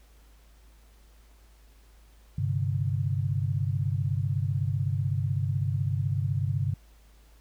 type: chord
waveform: sine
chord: G suspended fourth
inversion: none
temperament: equal with one note detuned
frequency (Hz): 99.08 / 130.81 / 146.83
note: G2 / C3 / D3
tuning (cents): +19 / 0 / 0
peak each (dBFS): -28 / -29 / -31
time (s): 2.38-6.74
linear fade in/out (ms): 5
effects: added 53 Hz sine -53 dBFS peak until 7.4 s + pink hiss -63 dBFS RMS until 7.4 s